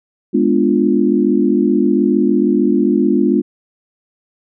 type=chord; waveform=sine; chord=G# diminished seventh; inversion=none; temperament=equal; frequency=207.7 / 246.9 / 293.7 / 349.2 Hz; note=G#3 / B3 / D4 / F4; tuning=0 / 0 / 0 / 0 cents; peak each=-16 dBFS; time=0.33-3.42 s; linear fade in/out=20 ms; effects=none